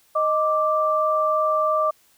sine tone pair together, 622.3 / 1174.7 Hz, D#5 / D6, 0 / 0 cents, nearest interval major seventh, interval 1100 cents, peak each -21 / -20 dBFS, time 0.15-1.91 s, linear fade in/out 10 ms, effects white hiss -59 dBFS RMS until 2.17 s

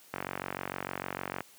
click train, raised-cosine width 0.5 ms, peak -18 dBFS, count 60, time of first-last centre 0.14-1.406 s, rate 46.6 Hz, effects white hiss -57 dBFS RMS until 1.58 s + high-pass 100 Hz 12 dB/octave

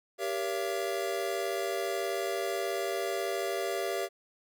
square chord, G diminished seventh, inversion none, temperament just, 392 / 470.4 / 564.5 / 677.4 Hz, G4 / Bb4 / Db5 / Fb5, 0 / +16 / +31 / +47 cents, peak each -35 / -39 / -38 / -36 dBFS, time 0.18-4.09 s, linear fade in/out 50 ms, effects none

